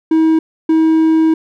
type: tone pair in turn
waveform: triangle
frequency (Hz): 320 / 320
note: D#4 / D#4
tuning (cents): +49 / +49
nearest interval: unison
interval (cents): 0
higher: neither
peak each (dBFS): -6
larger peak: neither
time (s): 0.11-0.39 / 0.69-1.34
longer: second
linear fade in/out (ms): 5
effects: none